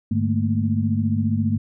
sine tone cluster, 100.9 / 148.2 / 216.2 / 230.9 Hz, G#2 / D3 / A3 / A#3, -49 / +16 / -30 / -16 cents, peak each -22 / -29 / -24 / -23 dBFS, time 0.11-1.58 s, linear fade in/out 5 ms, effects none

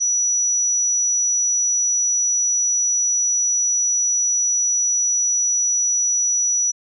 sine tone, 5880 Hz, F#8, 12 cents flat, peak -16 dBFS, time 0-6.72 s, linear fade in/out 20 ms, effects none

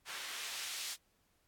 white noise with band-pass filter sweep, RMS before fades -43 dBFS, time 0.05-0.97 s, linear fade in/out 50 ms, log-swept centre 1800 to 4400 Hz, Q 0.72, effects pink hiss -75 dBFS RMS until 1.47 s + AAC 64 kbps

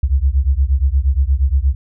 sine beating tone pair, 64 / 72.5 Hz, C2 / D2, -38 / -22 cents, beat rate 8.5 Hz, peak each -14 / -15 dBFS, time 0.03-1.75 s, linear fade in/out 5 ms, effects none

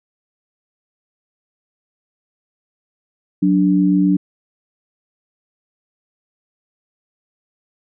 sine tone pair together, 184.4 / 292.1 Hz, F#3 / D4, -6 / -9 cents, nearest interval minor sixth, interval 797 cents, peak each -14 dBFS, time 3.42-4.17 s, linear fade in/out 10 ms, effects none

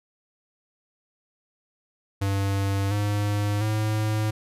square tone with pitch steps, 98.5 / 103.1 / 107.91 Hz, G2 / G#2 / A2, +9 / -12 / -33 cents, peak -23 dBFS, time 2.21-4.31 s, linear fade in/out 10 ms, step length 700 ms, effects resampled to 32000 Hz

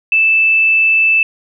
sine tone, 2637 Hz, E7, in tune, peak -8 dBFS, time 0.12-1.23 s, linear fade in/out 2 ms, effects none

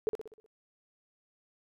sine tone with echo, 435.9 Hz, A4, 16 cents flat, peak -25 dBFS, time 0.07-0.09 s, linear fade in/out 0 ms, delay 62 ms, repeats 6, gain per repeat -6 dB, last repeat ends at 0.462 s, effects none

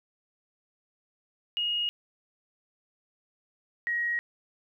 sine tone pair in turn, 2871 / 1893.9 Hz, F7 / A#6, +47 / +27 cents, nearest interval perfect fifth, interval 720 cents, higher first, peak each -26 dBFS, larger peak neither, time 1.57-1.89 / 3.87-4.19 s, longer neither, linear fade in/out 0 ms, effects 11-bit

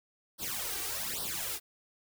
white noise with flanger, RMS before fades -36 dBFS, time 0.38-1.6 s, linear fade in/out 50 ms, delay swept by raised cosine 0.21 to 2.61 ms, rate 1.2 Hz, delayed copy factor +0.95, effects none

